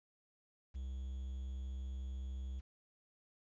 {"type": "tone with quantisation", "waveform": "triangle", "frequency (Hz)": 65.41, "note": "C2", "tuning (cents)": 0, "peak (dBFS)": -38, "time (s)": [0.74, 2.61], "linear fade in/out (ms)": 20, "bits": 11, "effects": ["resampled to 16000 Hz"]}